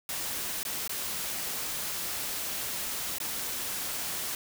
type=noise with dropouts; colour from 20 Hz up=white; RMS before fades=-34 dBFS; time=0.09-4.35 s; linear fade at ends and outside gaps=1 ms; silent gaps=0.631-0.651 / 0.877-0.894 / 3.184-3.201 s; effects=none